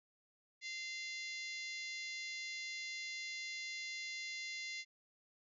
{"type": "harmonic tone", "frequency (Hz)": 692, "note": "F5", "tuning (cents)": -16, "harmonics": [3, 4, 5, 6, 7, 8, 9, 10], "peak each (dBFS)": [-44, -54, -53, -51, -52, -58, -56, -57], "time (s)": [0.61, 4.85], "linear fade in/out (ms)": 50, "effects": []}